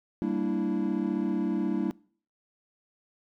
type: chord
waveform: triangle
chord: E half-diminished seventh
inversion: first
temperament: equal with one note detuned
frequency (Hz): 196 / 230.7 / 293.7 / 329.6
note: G3 / Bb3 / D4 / E4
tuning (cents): 0 / -18 / 0 / 0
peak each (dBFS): -29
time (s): 0.22-1.91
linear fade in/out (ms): 0
effects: noise-tail reverb RT60 0.5 s tail -24 dB re dry + tanh soft clip ceiling -16 dBFS